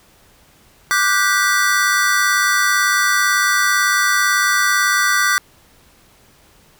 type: chord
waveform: square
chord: G major seventh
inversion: second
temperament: just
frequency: 1176 / 1470 / 1568 / 1960 Hz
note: D6 / F#6 / G6 / B6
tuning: +2 / -12 / 0 / -14 cents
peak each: -20 dBFS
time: 0.91-5.38 s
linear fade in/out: 0 ms
effects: pink hiss -51 dBFS RMS until 6.79 s